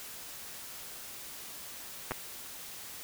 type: clicks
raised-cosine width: 0.5 ms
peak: -18 dBFS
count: 2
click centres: 2.11 / 2.118 s
effects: white hiss -45 dBFS RMS until 3.03 s